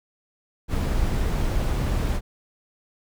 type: noise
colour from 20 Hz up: brown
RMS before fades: -23 dBFS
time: 0.68-2.21 s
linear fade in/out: 50 ms
effects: none